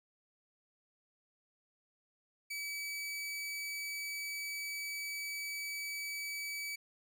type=tone; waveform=sawtooth; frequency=2290 Hz; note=D7; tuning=44 cents flat; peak=-35 dBFS; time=2.5-6.76 s; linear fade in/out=10 ms; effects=none